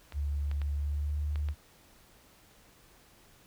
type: clicks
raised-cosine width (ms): 0.3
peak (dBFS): -29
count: 5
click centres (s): 0.123 / 0.514 / 0.617 / 1.358 / 1.487
type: tone with pitch glide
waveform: sine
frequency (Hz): 72 to 74.11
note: D2 to D2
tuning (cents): -34 to +16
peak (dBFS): -29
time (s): 0.13-1.55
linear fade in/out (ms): 50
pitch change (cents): +50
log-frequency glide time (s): 0.75-1.2
effects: pink hiss -60 dBFS RMS until 3.46 s